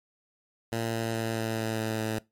10% pulse tone with pitch steps, 114.4 / 113.68 / 112.96 / 112.24 / 111.53 / 110.82 / 110.12 Hz, A#2 / A#2 / A2 / A2 / A2 / A2 / A2, -32 / -43 / +46 / +35 / +24 / +13 / +2 cents, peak -20 dBFS, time 0.72-2.19 s, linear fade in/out 5 ms, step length 210 ms, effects noise-tail reverb RT60 0.2 s tail -21 dB re dry + MP3 64 kbps

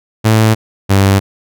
sawtooth tone pair in turn, 110 / 98 Hz, A2 / G2, 0 / 0 cents, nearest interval major second, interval 200 cents, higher first, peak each -3 dBFS, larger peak neither, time 0.24-0.55 / 0.89-1.2 s, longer neither, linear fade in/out 20 ms, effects none

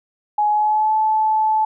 sine tone with pitch glide, 839 to 868.6 Hz, G#5 to A5, +17 to -23 cents, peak -14 dBFS, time 0.38-1.65 s, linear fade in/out 5 ms, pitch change +60 cents, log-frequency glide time 0.49-0.94 s, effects none

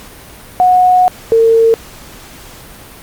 sine tone pair in turn, 731 / 453.9 Hz, F#5 / A#4, -21 / -46 cents, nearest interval minor sixth, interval 825 cents, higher first, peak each -5 dBFS, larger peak neither, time 0.6-1.08 / 1.32-1.74 s, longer first, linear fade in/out 0 ms, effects pink hiss -35 dBFS RMS until 3.02 s + Opus 48 kbps

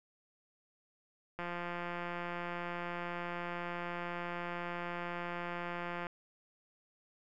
click train, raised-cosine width 0.5 ms, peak -25 dBFS, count 815, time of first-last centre 1.39-6.068 s, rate 174 Hz, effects none

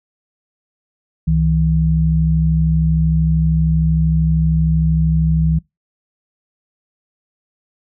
sine tone pair together, 67.04 / 160 Hz, C2 / D#3, +43 / +49 cents, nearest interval octave + minor third, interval 1506 cents, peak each -17 / -13 dBFS, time 1.27-5.59 s, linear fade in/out 10 ms, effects noise-tail reverb RT60 0.2 s tail -24 dB re dry

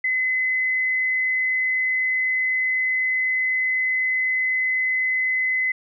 sine tone, 2032 Hz, B6, 49 cents sharp, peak -19 dBFS, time 0.04-5.72 s, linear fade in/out 5 ms, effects none

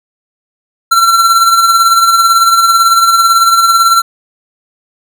square tone with tremolo, 1355 Hz, E6, 47 cents sharp, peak -4 dBFS, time 0.91-4.02 s, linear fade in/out 10 ms, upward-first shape sine, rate 18 Hz, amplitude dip 45%, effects none

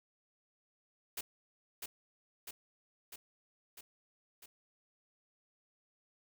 white noise with echo, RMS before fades -40 dBFS, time 1.17-1.21 s, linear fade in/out 5 ms, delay 650 ms, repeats 5, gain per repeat -3 dB, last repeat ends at 4.46 s, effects none

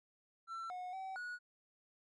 triangle tone with pitch steps, 1344 / 728 / 764 / 1460 Hz, E6 / F#5 / G5 / F#6, +33 / -28 / -45 / -24 cents, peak -40 dBFS, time 0.47-1.39 s, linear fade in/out 50 ms, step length 230 ms, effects resampled to 24000 Hz

